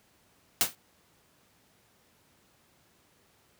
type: noise with exponential decay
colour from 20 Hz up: white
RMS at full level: -20 dBFS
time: 0.61-0.75 s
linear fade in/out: 0 ms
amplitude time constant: 30 ms
effects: pink hiss -65 dBFS RMS until 3.59 s + high-pass 80 Hz 12 dB/octave